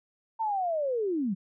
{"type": "linear sweep", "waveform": "sine", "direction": "down", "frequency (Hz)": [915, 174.61], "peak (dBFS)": -26, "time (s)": [0.39, 1.35], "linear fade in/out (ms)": 20, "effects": []}